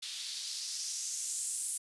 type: noise with band-pass filter sweep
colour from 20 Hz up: blue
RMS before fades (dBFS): -38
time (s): 0.02-1.78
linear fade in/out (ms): 10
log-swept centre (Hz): 3500 to 9400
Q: 2.4
effects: resampled to 24000 Hz